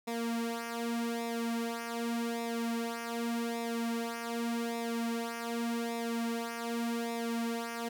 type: tone with flanger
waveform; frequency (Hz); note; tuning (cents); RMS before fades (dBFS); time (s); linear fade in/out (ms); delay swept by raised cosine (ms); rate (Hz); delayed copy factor
sawtooth; 232.7; A#3; -3; -35; 0.07-7.89; 10; 0.65 to 4.05; 0.85; -0.75
effects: none